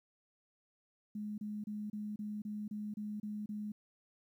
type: tone bursts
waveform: sine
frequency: 210 Hz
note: G#3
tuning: 19 cents sharp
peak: -38 dBFS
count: 10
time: 1.15-3.72 s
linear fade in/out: 5 ms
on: 230 ms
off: 30 ms
effects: 12-bit